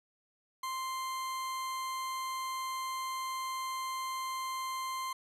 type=tone; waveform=40% pulse; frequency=1046.5 Hz; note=C6; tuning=in tune; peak=-34 dBFS; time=0.63-5.13 s; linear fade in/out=5 ms; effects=resampled to 32000 Hz + 10-bit